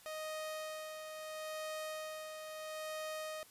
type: tone with tremolo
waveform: sawtooth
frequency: 623 Hz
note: D#5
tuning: 2 cents sharp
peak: -36 dBFS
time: 0.06-3.43 s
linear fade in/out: 0 ms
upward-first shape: sine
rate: 0.75 Hz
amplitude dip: 45%
effects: white hiss -61 dBFS RMS until 3.5 s + resampled to 32000 Hz